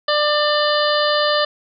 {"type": "harmonic tone", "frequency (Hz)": 595, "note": "D5", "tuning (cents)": 22, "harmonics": [1, 2, 3, 5, 6, 7, 8], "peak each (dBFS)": [-18, -21, -23, -25, -26, -26, -27], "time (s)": [0.08, 1.45], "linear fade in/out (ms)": 5, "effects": []}